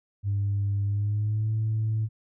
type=tone with pitch glide; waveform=sine; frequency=100.5 to 109.6 Hz; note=G2 to A2; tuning=+44 to -6 cents; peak=-22 dBFS; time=0.23-2.09 s; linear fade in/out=50 ms; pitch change=+150 cents; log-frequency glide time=0.84-1.52 s; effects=tanh soft clip ceiling -20 dBFS